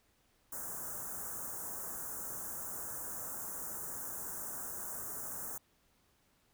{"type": "band-stop noise", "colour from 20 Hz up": "white", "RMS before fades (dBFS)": -42, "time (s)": [0.52, 5.58], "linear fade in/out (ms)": 5, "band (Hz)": [1600, 6400], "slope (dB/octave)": 48, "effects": ["pink hiss -72 dBFS RMS until 6.53 s"]}